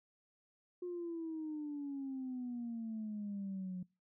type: exponential sweep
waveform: sine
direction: down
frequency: 359.8 to 180 Hz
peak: -38 dBFS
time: 0.82-3.83 s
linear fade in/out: 5 ms
effects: noise-tail reverb RT60 0.3 s tail -25 dB re dry + tanh soft clip ceiling -35 dBFS